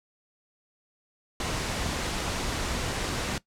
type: noise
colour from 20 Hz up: pink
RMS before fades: -30 dBFS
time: 1.4-3.38 s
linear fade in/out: 2 ms
effects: noise-tail reverb RT60 0.1 s tail -19 dB re dry + low-pass 8000 Hz 12 dB/octave